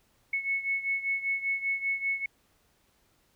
sine beating tone pair, 2200 / 2205.1 Hz, C#7 / C#7, -14 / -10 cents, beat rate 5.1 Hz, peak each -29 / -33 dBFS, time 0.33-2.26 s, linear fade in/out 5 ms, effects pink hiss -68 dBFS RMS until 3.35 s

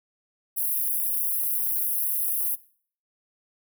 white high-pass noise, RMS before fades -26 dBFS, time 0.56-2.56 s, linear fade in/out 20 ms, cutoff 10000 Hz, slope 96 dB/octave, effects noise-tail reverb RT60 0.5 s tail -20 dB re dry

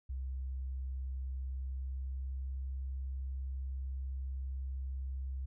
sine tone with pitch glide, 65.41 to 66.13 Hz, C2 to C2, 0 to +19 cents, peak -36 dBFS, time 0.09-5.46 s, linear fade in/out 10 ms, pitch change +19 cents, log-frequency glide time 1.4-2.6 s, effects none

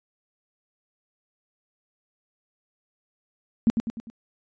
sine tone with echo, 227.1 Hz, A#3, 45 cents flat, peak -14 dBFS, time 3.67-3.7 s, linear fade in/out 0 ms, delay 100 ms, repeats 4, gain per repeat -6 dB, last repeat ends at 4.1 s, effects resampled to 16000 Hz

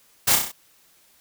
white noise with echo, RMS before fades -18 dBFS, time 0.27-0.36 s, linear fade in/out 10 ms, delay 32 ms, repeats 5, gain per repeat -4 dB, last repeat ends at 0.52 s, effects white hiss -58 dBFS RMS until 1.2 s

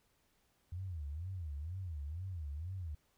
sine tone with vibrato, 82.41 Hz, E2, in tune, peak -39 dBFS, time 0.72-2.95 s, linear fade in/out 5 ms, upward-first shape sine, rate 2.1 Hz, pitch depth 260 cents each way, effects pink hiss -75 dBFS RMS until 3.17 s

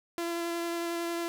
sawtooth tone with vibrato, 339.7 Hz, F4, 48 cents flat, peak -27 dBFS, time 0.18-1.28 s, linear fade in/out 0 ms, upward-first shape sine, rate 11 Hz, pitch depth 10 cents each way, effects none

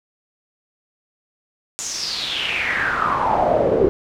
brown noise with band-pass filter sweep, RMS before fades -20 dBFS, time 1.79-3.89 s, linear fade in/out 0 ms, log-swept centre 7200 to 380 Hz, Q 6.2, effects none

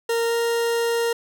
40% pulse tone with pitch glide, 463 to 466 Hz, A#4 to A#4, -12 to -1 cents, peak -19 dBFS, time 0.09-1.13 s, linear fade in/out 5 ms, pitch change +11 cents, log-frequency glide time 0.27-0.34 s, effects none

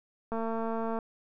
click train, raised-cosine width 1 ms, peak -21 dBFS, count 152, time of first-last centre 0.32-0.988 s, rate 226 Hz, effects none

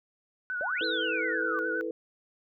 sine tone with vibrato, 1480 Hz, F#6, in tune, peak -30 dBFS, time 0.5-1.81 s, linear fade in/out 0 ms, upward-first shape triangle, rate 9.6 Hz, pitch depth 59 cents each way
sine exponential two-way sweep, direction up then down, 539 to 4186 to 1139 Hz, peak -32 dBFS, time 0.61-1.59 s, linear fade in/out 0 ms, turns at 0.85 s
sine chord, E suspended fourth, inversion none, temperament just, 329.6 / 439.5 / 494.4 Hz, E4 / A4 / B4, 0 / -2 / +2 cents, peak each -35 dBFS, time 0.81-1.91 s, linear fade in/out 2 ms
effects none

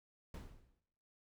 brown noise with exponential decay, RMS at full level -42 dBFS, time 0.34-0.8 s, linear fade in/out 2 ms, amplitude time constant 98 ms, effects noise-tail reverb RT60 0.8 s tail -17 dB re dry

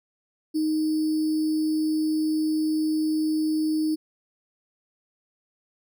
sine tone with sample-and-hold, 311.1 Hz, D#4, in tune, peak -21 dBFS, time 0.54-3.96 s, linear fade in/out 20 ms, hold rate 4900 Hz, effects none

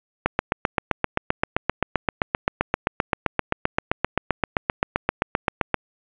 click train, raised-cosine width 0.5 ms, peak -3 dBFS, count 43, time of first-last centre 0.26-5.743 s, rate 7.66 Hz, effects resampled to 8000 Hz + 7-bit

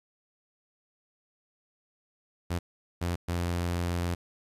sawtooth tone bursts at uneven times, 87 Hz, F2, 6 cents flat, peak -24 dBFS, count 3, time 2.5-2.59 / 3.01-3.16 / 3.28-4.15 s, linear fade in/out 10 ms, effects resampled to 32000 Hz + 10-bit

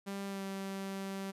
sawtooth tone with pitch glide, 197.6 to 194.43 Hz, G3 to G3, +14 to -14 cents, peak -34 dBFS, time 0.06-1.32 s, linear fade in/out 20 ms, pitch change -28 cents, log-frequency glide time 0.26-0.43 s, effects resampled to 32000 Hz

